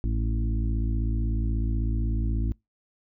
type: harmonic tone with a mistuned harmonic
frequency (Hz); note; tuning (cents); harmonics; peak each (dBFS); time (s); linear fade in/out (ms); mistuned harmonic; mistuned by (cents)
55; A1; 0; 1 / 2 / 4 / 5 / 6; -24 / -30 / -36 / -38 / -40; 0.04-2.52; 0; 1; -39
effects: noise-tail reverb RT60 0.2 s tail -26 dB re dry